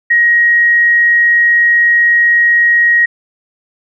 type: tone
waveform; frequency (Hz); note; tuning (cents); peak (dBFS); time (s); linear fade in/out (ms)
sine; 1888; A#6; +22; -6; 0.1-3.06; 10
effects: none